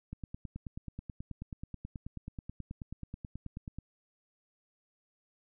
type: click train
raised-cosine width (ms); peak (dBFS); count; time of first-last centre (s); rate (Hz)
5; -28; 35; 0.13-3.786; 9.3
effects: none